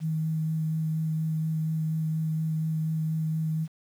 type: tone with vibrato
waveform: sine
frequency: 158.4 Hz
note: D#3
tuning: 31 cents sharp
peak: -25 dBFS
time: 0-3.68 s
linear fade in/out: 50 ms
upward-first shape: sine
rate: 4.2 Hz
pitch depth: 11 cents each way
effects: 9-bit

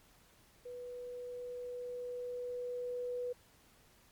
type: tone with level ramp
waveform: sine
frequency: 491.7 Hz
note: B4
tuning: 8 cents flat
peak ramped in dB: -43 to -35 dBFS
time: 0.65-3.33 s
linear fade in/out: 10 ms
effects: pink hiss -65 dBFS RMS until 4.11 s + MP3 96 kbps

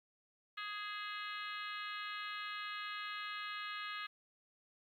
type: harmonic tone with a mistuned harmonic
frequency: 415.3 Hz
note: G#4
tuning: in tune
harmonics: 3 / 4 / 5 / 6 / 7 / 8 / 9 / 10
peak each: -45 / -47 / -49 / -51 / -52 / -53 / -54 / -55 dBFS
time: 0.57-4.07 s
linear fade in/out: 10 ms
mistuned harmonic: 6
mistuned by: +44 cents
effects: 12-bit

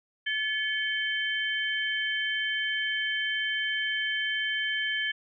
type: tone cluster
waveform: sine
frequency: 1723 / 2220 / 3099 Hz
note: A6 / C#7 / G7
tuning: -37 / +2 / -21 cents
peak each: -29 / -36 / -31 dBFS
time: 0.26-5.12 s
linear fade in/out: 10 ms
effects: none

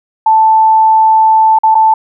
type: tone with dropouts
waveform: sine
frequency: 880 Hz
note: A5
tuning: in tune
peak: -4 dBFS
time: 0.26-1.94 s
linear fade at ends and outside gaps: 5 ms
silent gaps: 1.588-1.634 / 1.746-1.751 s
effects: none

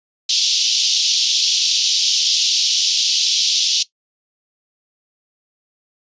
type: band-pass noise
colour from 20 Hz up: white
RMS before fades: -17 dBFS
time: 0.29-3.83 s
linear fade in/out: 5 ms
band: 3000 to 6000 Hz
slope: 48 dB/octave
effects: noise-tail reverb RT60 0.1 s tail -17 dB re dry + resampled to 16000 Hz

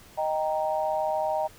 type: chord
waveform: sine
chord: Eb major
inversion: none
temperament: equal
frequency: 622.3 / 784 / 932.3 Hz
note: Eb5 / G5 / Bb5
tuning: 0 / 0 / 0 cents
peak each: -27 / -29 / -31 dBFS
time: 0.17-1.48 s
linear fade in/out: 20 ms
effects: pink hiss -52 dBFS RMS until 1.58 s

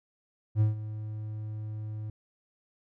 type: tone with ADSR envelope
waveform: triangle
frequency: 107.5 Hz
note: A2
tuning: 40 cents flat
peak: -17 dBFS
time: 0.55-2.1 s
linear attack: 58 ms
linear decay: 140 ms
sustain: -15 dB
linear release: 3 ms
effects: none

